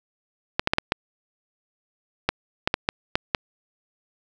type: clicks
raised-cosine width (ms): 0.3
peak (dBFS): -3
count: 11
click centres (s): 0.595 / 0.674 / 0.735 / 0.784 / 0.921 / 2.29 / 2.675 / 2.741 / 2.889 / 3.155 / 3.348
effects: none